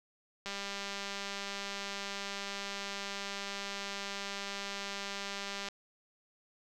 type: click train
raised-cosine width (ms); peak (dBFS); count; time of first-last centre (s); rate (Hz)
0.2; -22; 1041; 0.46-5.686; 199
effects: none